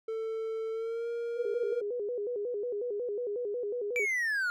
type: tone with pitch glide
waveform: triangle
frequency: 445.4 to 469.2 Hz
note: A4 to A#4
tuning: +21 to +11 cents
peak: -30 dBFS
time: 0.08-1.81 s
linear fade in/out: 5 ms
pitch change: +90 cents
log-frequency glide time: 0.72-1.09 s
type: tone with vibrato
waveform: sine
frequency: 447.8 Hz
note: A4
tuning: 30 cents sharp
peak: -31 dBFS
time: 1.36-4.06 s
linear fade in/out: 20 ms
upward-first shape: square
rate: 5.5 Hz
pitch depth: 150 cents each way
type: linear sweep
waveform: triangle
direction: down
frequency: 2344 to 1396.9 Hz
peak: -26 dBFS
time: 3.96-4.5 s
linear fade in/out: 0 ms
effects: none